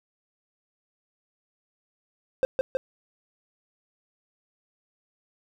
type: tone with echo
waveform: triangle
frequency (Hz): 523.3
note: C5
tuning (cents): 0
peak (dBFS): -16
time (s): 2.43-2.45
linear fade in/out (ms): 0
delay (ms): 160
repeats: 2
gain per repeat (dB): -2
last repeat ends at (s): 2.77
effects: none